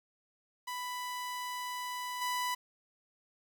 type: tone with level steps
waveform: sawtooth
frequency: 992 Hz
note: B5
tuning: 7 cents sharp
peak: -33 / -28 dBFS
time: 0.67-2.55 s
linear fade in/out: 10 ms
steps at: 2.21 s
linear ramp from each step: 10 ms
effects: 10-bit